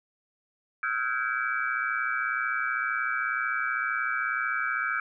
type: tone cluster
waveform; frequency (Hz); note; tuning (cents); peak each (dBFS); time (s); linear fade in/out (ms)
sine; 1286 / 1388 / 1521 / 1637 / 2301; E6 / F6 / F#6 / G#6 / D7; -43 / -11 / +47 / -25 / -36; -33 / -32 / -31 / -33 / -35; 0.83-5; 2
effects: none